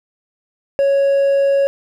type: tone with hard clipping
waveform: triangle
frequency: 554.4 Hz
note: C#5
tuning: in tune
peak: -12 dBFS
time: 0.79-1.67 s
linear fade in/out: 0 ms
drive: 5 dB
effects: none